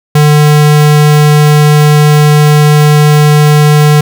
square tone, 149.5 Hz, D3, 31 cents sharp, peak -3 dBFS, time 0.15-4.01 s, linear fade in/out 5 ms, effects none

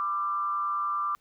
sine tone with frequency modulation, 1182 Hz, D6, 11 cents sharp, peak -26 dBFS, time 0-1.15 s, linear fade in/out 0 ms, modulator 173 Hz, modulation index 0.48, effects pink hiss -69 dBFS RMS until 1.2 s

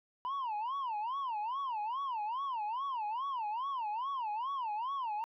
sine tone with vibrato, 966 Hz, B5, 39 cents flat, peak -31 dBFS, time 0.25-5.24 s, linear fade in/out 0 ms, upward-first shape sine, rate 2.4 Hz, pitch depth 260 cents each way, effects tanh soft clip ceiling -33 dBFS

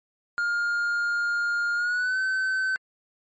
triangle tone with pitch glide, 1412 to 1530.9 Hz, F6 to G6, +19 to -41 cents, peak -21 dBFS, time 0.38-2.76 s, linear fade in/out 0 ms, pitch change +140 cents, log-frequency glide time 1.75-2.19 s, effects MP3 32 kbps

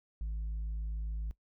sine tone, 53.6 Hz, A1, 45 cents flat, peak -31 dBFS, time 0.21-1.31 s, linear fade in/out 0 ms, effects noise-tail reverb RT60 0.1 s tail -20 dB re dry + tanh soft clip ceiling -33 dBFS

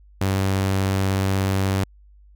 sawtooth tone, 96.4 Hz, G2, 28 cents flat, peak -15 dBFS, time 0.21-1.84 s, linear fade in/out 5 ms, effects added 50 Hz sine -47 dBFS peak until 2.35 s

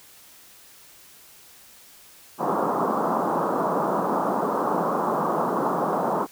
white band-pass noise, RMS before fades -24 dBFS, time 2.38-6.27 s, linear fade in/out 50 ms, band 160 to 1200 Hz, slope 48 dB/octave, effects white hiss -50 dBFS RMS until 6.31 s

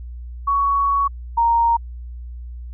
sine tone pair in turn, 1119 / 930.7 Hz, C#6 / A#5, +16 / -3 cents, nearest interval minor third, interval 319 cents, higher first, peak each -15 / -13 dBFS, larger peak second, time 0.47-1.08 / 1.37-1.77 s, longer first, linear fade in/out 10 ms, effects added 60 Hz sine -30 dBFS peak until 2.73 s

